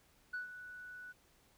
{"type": "tone with ADSR envelope", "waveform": "sine", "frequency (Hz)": 1480, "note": "F#6", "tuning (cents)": 0, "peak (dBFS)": -35, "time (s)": [0.33, 1.13], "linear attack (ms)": 11, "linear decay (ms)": 130, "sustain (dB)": -12, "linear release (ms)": 22, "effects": ["tanh soft clip ceiling -35 dBFS", "pink hiss -69 dBFS RMS until 1.57 s"]}